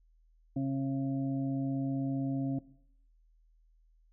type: harmonic tone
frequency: 135.5 Hz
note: C#3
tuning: 39 cents flat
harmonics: 1 / 2 / 4 / 5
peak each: -34 / -31 / -47 / -46 dBFS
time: 0.56-2.59 s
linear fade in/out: 5 ms
effects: noise-tail reverb RT60 0.7 s tail -19 dB re dry + added 40 Hz sine -62 dBFS peak until 4.12 s